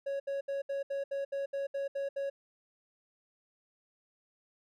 triangle tone bursts, 554.4 Hz, C#5, in tune, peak -30 dBFS, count 11, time 0.06-2.3 s, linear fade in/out 10 ms, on 140 ms, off 70 ms, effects none

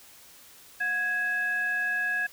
sine tone with frequency modulation, 1661.2 Hz, G#6, in tune, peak -25 dBFS, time 0.8-2.27 s, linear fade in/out 10 ms, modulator 938 Hz, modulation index 0.38, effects white hiss -52 dBFS RMS until 2.32 s

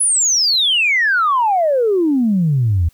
sine exponential sweep, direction down, 10510 to 77.78 Hz, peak -11 dBFS, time 0-2.89 s, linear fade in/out 10 ms, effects tanh soft clip ceiling -7 dBFS + white hiss -56 dBFS RMS until 2.93 s

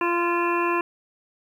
harmonic tone with a mistuned harmonic, 345.5 Hz, F4, 19 cents flat, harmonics 1 / 2 / 3 / 4 / 5 / 7 / 8, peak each -24 / -34 / -24 / -34 / -32 / -34 / -32 dBFS, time 0.01-0.81 s, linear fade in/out 2 ms, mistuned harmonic 8, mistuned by -39 cents, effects 9-bit

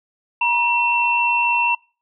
sine tone pair together, 953 / 2702 Hz, A#5 / E7, +38 / +42 cents, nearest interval octave + tritone, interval 1804 cents, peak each -18 dBFS, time 0.41-1.75 s, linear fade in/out 5 ms, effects noise-tail reverb RT60 0.4 s tail -26 dB re dry

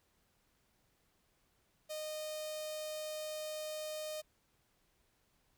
sawtooth tone with notch filter, 616 Hz, D#5, 17 cents flat, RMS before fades -42 dBFS, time 1.89-4.22 s, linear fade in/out 20 ms, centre 1500 Hz, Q 0.59, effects pink hiss -75 dBFS RMS until 5.57 s

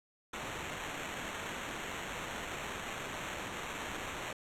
white noise with sample-and-hold, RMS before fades -41 dBFS, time 0.33-4.33 s, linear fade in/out 5 ms, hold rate 4900 Hz, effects low-pass 10000 Hz 12 dB/octave

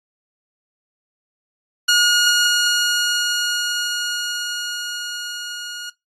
15% pulse tone with level ramp, 1440 Hz, F#6, 47 cents flat, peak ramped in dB -5 to -22 dBFS, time 1.88-5.9 s, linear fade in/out 10 ms, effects noise-tail reverb RT60 0.2 s tail -21 dB re dry + AAC 32 kbps

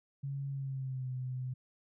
sine tone with pitch glide, 138.59 to 127.82 Hz, C#3 to C3, 0 to -40 cents, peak -35 dBFS, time 0.23-1.54 s, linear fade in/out 10 ms, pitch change -140 cents, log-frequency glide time 0.49-1.1 s, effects none

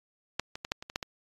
clicks, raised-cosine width 0.2 ms, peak -11 / -21 / -18 / -11 / -24 / -23 / -12 / -18 dBFS, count 8, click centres 0.396 / 0.555 / 0.649 / 0.719 / 0.825 / 0.899 / 0.959 / 1.028 s, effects AAC 32 kbps

